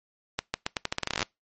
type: accelerating click train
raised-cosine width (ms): 0.2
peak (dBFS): -9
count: 17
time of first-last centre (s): 0.39-1.228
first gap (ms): 150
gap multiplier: 0.83
effects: noise-tail reverb RT60 0.2 s tail -25 dB re dry + MP3 32 kbps